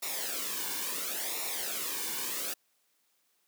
white noise with flanger, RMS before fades -35 dBFS, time 0.02-2.54 s, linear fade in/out 10 ms, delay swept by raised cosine 0.63 to 1.56 ms, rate 0.72 Hz, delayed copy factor -0.7, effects white hiss -73 dBFS RMS until 3.47 s + high-pass 200 Hz 12 dB/octave

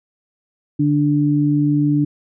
sine tone pair together, 146.83 / 293.4 Hz, D3 / D4, 0 / -2 cents, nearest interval octave, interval 1198 cents, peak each -17 / -15 dBFS, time 0.79-2.05 s, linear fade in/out 10 ms, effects none

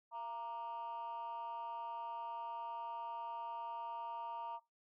sine tone with amplitude modulation, 932.3 Hz, A#5, in tune, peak -36 dBFS, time 0.11-4.6 s, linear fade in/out 50 ms, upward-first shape sine, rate 250 Hz, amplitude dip 85%, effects noise-tail reverb RT60 0.2 s tail -20 dB re dry + tanh soft clip ceiling -37 dBFS

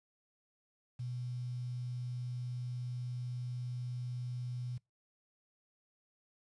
sine tone with quantisation, 123.47 Hz, B2, in tune, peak -37 dBFS, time 0.99-4.78 s, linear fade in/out 10 ms, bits 10, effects noise-tail reverb RT60 0.2 s tail -24 dB re dry + resampled to 22050 Hz

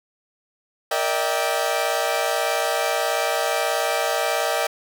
sawtooth chord, E half-diminished seventh, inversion second, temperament equal with one note detuned, 466.2 / 587.3 / 645.7 / 784 Hz, Bb4 / D5 / E5 / G5, 0 / 0 / -36 / 0 cents, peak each -25 / -22 / -21 / -22 dBFS, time 0.91-4.67 s, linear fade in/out 5 ms, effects none

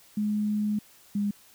sine tone pair in turn, 210 / 204.1 Hz, G#3 / G#3, +19 / -30 cents, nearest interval unison, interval 49 cents, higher first, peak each -24 dBFS, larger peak neither, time 0.17-0.79 / 1.15-1.31 s, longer first, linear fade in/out 5 ms, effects white hiss -56 dBFS RMS until 1.54 s

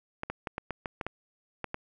clicks, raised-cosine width 0.5 ms, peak -18 dBFS, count 10, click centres 0.234 / 0.3 / 0.472 / 0.581 / 0.707 / 0.858 / 1.012 / 1.066 / 1.643 / 1.744 s, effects none

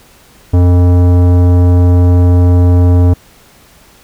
sine tone with tanh clipping, 88.7 Hz, F2, 27 cents sharp, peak -6 dBFS, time 0.53-3.14 s, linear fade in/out 10 ms, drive 16 dB, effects pink hiss -43 dBFS RMS until 4.03 s

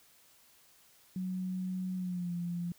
sine tone with pitch glide, 185 to 173.61 Hz, F#3 to F3, 0 to -10 cents, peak -33 dBFS, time 1.16-2.72 s, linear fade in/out 2 ms, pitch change -110 cents, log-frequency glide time 1.96-2.33 s, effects white hiss -63 dBFS RMS until 2.78 s

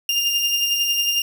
30% pulse beating tone pair, 2803 / 2814 Hz, F7 / F7, +6 / +12 cents, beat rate 11 Hz, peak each -16 / -24 dBFS, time 0.09-1.22 s, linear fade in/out 2 ms, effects none

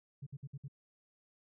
sine tone bursts, 138.59 Hz, C#3, in tune, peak -40 dBFS, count 5, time 0.22-0.682 s, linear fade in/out 10 ms, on 46 ms, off 58 ms, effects tanh soft clip ceiling -37 dBFS

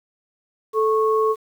sine tone pair together, 437.9 / 1100 Hz, A4 / C#6, -8 / -14 cents, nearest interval octave + major third, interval 1594 cents, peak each -17 / -21 dBFS, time 0.73-1.36 s, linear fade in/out 50 ms, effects 8-bit

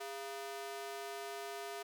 sawtooth ring-modulated tone, 548 Hz, C#5, 20 cents flat, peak -35 dBFS, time 0-1.83 s, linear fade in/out 10 ms, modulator 141 Hz, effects none

